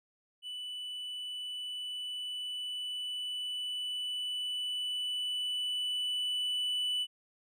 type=tone with level ramp; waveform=triangle; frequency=2978 Hz; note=F#7; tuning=11 cents sharp; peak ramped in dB=-37 to -28 dBFS; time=0.42-7.07 s; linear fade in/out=50 ms; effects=none